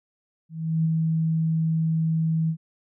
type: tone with ADSR envelope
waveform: sine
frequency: 161.2 Hz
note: E3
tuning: 38 cents flat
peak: -18 dBFS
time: 0.49-2.57 s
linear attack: 360 ms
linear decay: 18 ms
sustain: -2 dB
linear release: 78 ms
effects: none